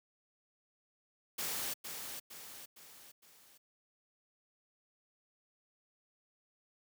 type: noise with echo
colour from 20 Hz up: white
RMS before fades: -38 dBFS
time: 1.38-1.74 s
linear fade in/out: 10 ms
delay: 460 ms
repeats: 4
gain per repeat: -6 dB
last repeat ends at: 3.58 s
effects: high-pass 100 Hz 12 dB/octave